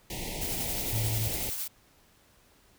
pink band-stop noise, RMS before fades -36 dBFS, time 0.1-1.5 s, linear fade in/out 2 ms, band 930 to 1900 Hz, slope 96 dB/octave
blue noise with tremolo, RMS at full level -33 dBFS, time 0.41-1.68 s, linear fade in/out 10 ms, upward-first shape sine, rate 11 Hz, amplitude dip 35%
sine tone, 110 Hz, A2, in tune, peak -28 dBFS, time 0.93-1.28 s, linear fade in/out 0 ms
effects pink hiss -62 dBFS RMS until 2.78 s

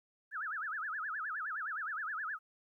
sine tone with vibrato, 1480 Hz, F#6, in tune, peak -36 dBFS, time 0.31-2.39 s, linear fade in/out 50 ms, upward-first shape sine, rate 9.6 Hz, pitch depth 300 cents each way, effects 13-bit

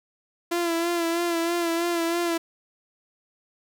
sawtooth tone with vibrato, 339.3 Hz, F4, 50 cents flat, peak -19 dBFS, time 0.51-2.38 s, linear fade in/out 10 ms, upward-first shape sine, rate 3.1 Hz, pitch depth 38 cents each way, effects none

